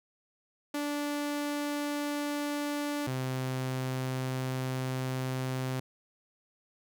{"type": "tone pair in turn", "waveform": "sawtooth", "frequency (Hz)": [291.4, 129.8], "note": ["D4", "C3"], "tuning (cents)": [-13, -13], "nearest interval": "octave + major second", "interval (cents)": 1400, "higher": "first", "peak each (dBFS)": [-27, -27], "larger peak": "neither", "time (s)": [[0.74, 3.07], [3.07, 5.8]], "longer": "second", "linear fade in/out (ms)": 5, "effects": []}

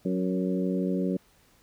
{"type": "harmonic tone with a mistuned harmonic", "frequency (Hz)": 92.5, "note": "F#2", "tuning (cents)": 0, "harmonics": [2, 3, 4, 5, 6], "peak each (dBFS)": [-27, -31, -33, -35, -37], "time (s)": [0.05, 1.17], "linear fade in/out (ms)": 5, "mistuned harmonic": 5, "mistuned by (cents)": 18, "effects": ["pink hiss -62 dBFS RMS until 1.62 s"]}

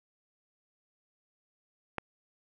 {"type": "click", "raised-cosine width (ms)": 0.5, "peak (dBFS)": -17, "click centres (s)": 1.983, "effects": []}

